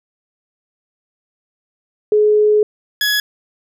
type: tone pair in turn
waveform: sine / 20% pulse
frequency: 422.7 / 1683 Hz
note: G#4 / G#6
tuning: +31 / +23 cents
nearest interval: 2 octaves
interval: 2392 cents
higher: second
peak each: -9 dBFS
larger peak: neither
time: 2.12-2.63 / 3.01-3.2 s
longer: first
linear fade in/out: 2 ms
effects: none